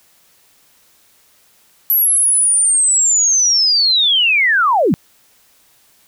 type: linear sweep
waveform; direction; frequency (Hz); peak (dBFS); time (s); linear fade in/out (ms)
sine; down; 11840 to 138.5; -10; 1.9-4.94; 0
effects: white hiss -53 dBFS RMS until 6.07 s